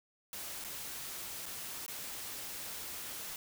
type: noise with dropouts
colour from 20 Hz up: white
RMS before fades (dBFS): -43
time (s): 0.33-3.36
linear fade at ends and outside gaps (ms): 1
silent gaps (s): 0.641-0.646 / 1.457-1.462 / 1.863-1.88
effects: none